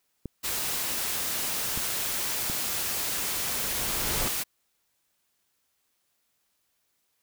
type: clicks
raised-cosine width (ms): 3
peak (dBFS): -21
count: 3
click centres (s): 0.257 / 1.775 / 2.499
type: noise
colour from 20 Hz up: white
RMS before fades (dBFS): -30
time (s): 0.43-4.44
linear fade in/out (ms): 20
type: noise with exponential growth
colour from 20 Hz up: pink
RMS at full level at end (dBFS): -29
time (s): 2.39-4.28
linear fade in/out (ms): 1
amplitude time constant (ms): 410
effects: white hiss -74 dBFS RMS until 7.22 s